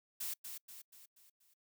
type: noise with echo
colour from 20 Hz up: blue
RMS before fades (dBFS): -40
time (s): 0.2-0.34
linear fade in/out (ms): 10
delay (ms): 240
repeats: 5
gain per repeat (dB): -6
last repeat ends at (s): 1.54
effects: noise-tail reverb RT60 0.1 s tail -26 dB re dry